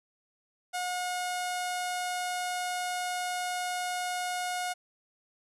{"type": "tone with low-pass filter", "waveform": "sawtooth", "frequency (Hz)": 722, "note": "F#5", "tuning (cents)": -43, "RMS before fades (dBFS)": -33, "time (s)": [0.73, 4.74], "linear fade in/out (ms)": 20, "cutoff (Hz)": 9800, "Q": 1.5, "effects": []}